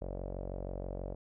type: tone with low-pass filter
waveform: sawtooth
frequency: 46.25 Hz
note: F#1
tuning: in tune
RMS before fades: -40 dBFS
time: 0.01-1.15 s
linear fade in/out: 10 ms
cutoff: 580 Hz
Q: 4.7
effects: none